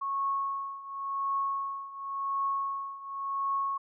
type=tone with tremolo; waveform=sine; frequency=1100 Hz; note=C#6; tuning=14 cents flat; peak=-26 dBFS; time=0.01-3.78 s; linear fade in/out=10 ms; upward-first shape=triangle; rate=0.92 Hz; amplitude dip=85%; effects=none